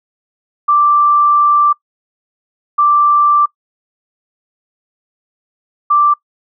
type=tone bursts at uneven times; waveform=sine; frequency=1174.7 Hz; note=D6; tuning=in tune; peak=-7 dBFS; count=3; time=0.68-1.73 / 2.78-3.46 / 5.9-6.14 s; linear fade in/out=10 ms; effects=noise-tail reverb RT60 0.1 s tail -22 dB re dry